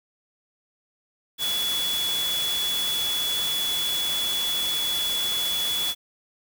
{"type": "tone in noise", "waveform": "sine", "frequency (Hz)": 3405, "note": "G#7", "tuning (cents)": 42, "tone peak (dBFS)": -24, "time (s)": [1.38, 5.95], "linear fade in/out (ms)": 50, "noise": "white", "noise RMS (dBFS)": -31, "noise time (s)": [1.38, 5.95], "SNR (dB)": 4, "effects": []}